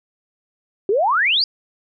sine exponential sweep, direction up, 370 to 4978 Hz, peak -14 dBFS, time 0.89-1.44 s, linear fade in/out 2 ms, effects none

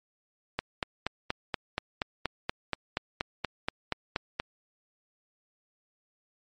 click train, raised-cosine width 0.3 ms, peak -12 dBFS, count 17, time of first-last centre 0.59-4.4 s, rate 4.2 Hz, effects MP3 48 kbps

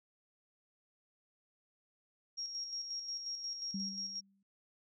sine tone with tremolo, 5588 Hz, F8, in tune, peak -37 dBFS, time 2.37-4.21 s, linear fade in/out 20 ms, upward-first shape square, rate 5.6 Hz, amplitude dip 45%
sine tone with exponential decay, 196 Hz, G3, in tune, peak -35 dBFS, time 3.74-4.43 s, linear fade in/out 5 ms, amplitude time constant 150 ms
effects none

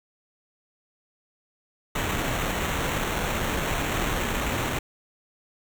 pink noise with sample-and-hold, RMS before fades -27 dBFS, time 1.95-4.79 s, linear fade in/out 5 ms, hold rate 4900 Hz, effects none

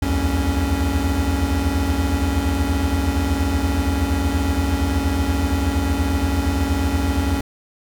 square tone cluster, 65.4 / 78.1 / 86.6 / 278 Hz, C2 / D#2 / F2 / C#4, 0 / +7 / -14 / +5 cents, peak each -24 dBFS, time 0.02-7.41 s, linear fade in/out 5 ms, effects none

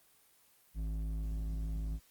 sine tone with hard clipping, 53.4 Hz, G#1, 49 cents sharp, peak -36 dBFS, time 0.74-2 s, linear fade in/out 50 ms, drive 9 dB, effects white hiss -66 dBFS RMS until 2.1 s + Opus 24 kbps

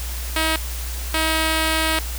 5% pulse tone bursts at uneven times, 318.6 Hz, D#4, 41 cents sharp, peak -7 dBFS, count 2, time 0.36-0.56 / 1.14-1.99 s, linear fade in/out 2 ms, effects added 60 Hz sine -26 dBFS peak until 2.18 s + white hiss -33 dBFS RMS until 2.18 s

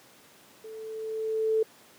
sine tone with level ramp, 440 Hz, A4, in tune, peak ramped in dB -40 to -20 dBFS, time 0.64-1.63 s, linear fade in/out 5 ms, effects pink hiss -55 dBFS RMS until 1.98 s + high-pass 200 Hz 12 dB/octave

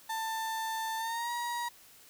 35% pulse tone with pitch glide, 890 to 953.9 Hz, A5 to A#5, +20 to +40 cents, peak -31 dBFS, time 0.09-1.69 s, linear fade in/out 10 ms, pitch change +120 cents, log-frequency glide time 0.97-1.3 s, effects white hiss -57 dBFS RMS until 2.09 s

